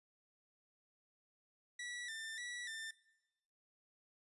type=tone with vibrato; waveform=sawtooth; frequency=1864.7 Hz; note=A#6; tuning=in tune; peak=-40 dBFS; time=1.79-2.91 s; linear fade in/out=5 ms; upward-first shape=square; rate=1.7 Hz; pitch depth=72 cents each way; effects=noise-tail reverb RT60 1.0 s tail -20 dB re dry + resampled to 24000 Hz